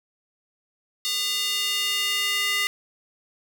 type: tone with high-pass filter sweep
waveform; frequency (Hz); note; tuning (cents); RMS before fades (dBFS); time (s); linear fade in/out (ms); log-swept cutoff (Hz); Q
square; 404.2; G#4; -47; -25; 1.05-2.67; 0; 3700 to 2200; 2.2
effects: none